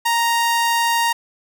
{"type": "tone", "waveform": "sawtooth", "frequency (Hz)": 932.3, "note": "A#5", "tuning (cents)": 0, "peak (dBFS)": -12, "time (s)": [0.05, 1.13], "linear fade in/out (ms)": 10, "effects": []}